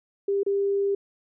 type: tone with dropouts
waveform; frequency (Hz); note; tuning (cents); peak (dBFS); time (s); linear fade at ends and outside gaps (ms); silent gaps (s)
sine; 398.2; G4; +27; -21; 0.28-0.95; 5; 0.433-0.463
effects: none